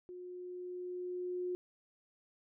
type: tone with level ramp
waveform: sine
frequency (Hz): 360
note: F#4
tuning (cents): -47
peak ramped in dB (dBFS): -45 to -34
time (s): 0.09-1.55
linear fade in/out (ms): 0
effects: none